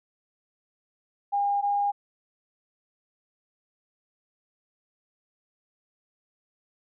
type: tone pair in turn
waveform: sine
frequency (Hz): 808 / 811.3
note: G#5 / G#5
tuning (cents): -48 / -41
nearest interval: unison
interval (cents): 7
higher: second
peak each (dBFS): -22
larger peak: neither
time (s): 1.32-1.62 / 1.62-1.92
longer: neither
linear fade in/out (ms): 20
effects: none